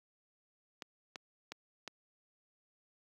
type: clicks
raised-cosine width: 0.2 ms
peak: -25 dBFS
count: 4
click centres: 0.822 / 1.158 / 1.52 / 1.877 s
effects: high-pass 200 Hz 12 dB/octave + 11-bit